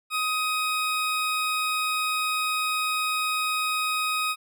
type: tone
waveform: 20% pulse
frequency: 1256 Hz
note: D#6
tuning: 16 cents sharp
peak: -19 dBFS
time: 0.1-4.36 s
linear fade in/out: 50 ms
effects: none